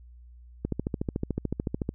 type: click train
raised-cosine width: 3 ms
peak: -15 dBFS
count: 18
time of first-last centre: 0.65-1.891 s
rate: 13.7 Hz
effects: added 60 Hz sine -47 dBFS peak until 1.94 s